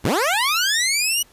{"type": "linear sweep", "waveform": "15% pulse", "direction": "up", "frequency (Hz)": [61.8, 2960], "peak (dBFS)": -11, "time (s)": [0.04, 1.23], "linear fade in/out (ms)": 10, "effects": ["pink hiss -53 dBFS RMS until 1.32 s", "resampled to 32000 Hz"]}